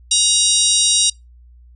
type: harmonic tone with a mistuned harmonic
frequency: 949 Hz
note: A#5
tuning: 31 cents sharp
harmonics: 3 / 4 / 5 / 6 / 7 / 8 / 9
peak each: -25 / -17 / -24 / -18 / -27 / -21 / -18 dBFS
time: 0.11-1.1 s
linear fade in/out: 5 ms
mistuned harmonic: 9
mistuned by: +72 cents
effects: noise-tail reverb RT60 0.2 s tail -25 dB re dry + added 60 Hz sine -42 dBFS peak until 1.75 s